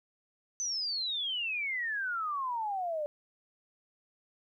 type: exponential sweep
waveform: sine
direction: down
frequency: 6160 to 580 Hz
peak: -31 dBFS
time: 0.6-3.06 s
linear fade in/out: 0 ms
effects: 12-bit